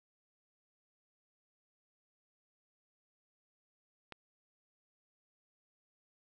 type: click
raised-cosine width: 0.3 ms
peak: -29 dBFS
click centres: 4.123 s
effects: none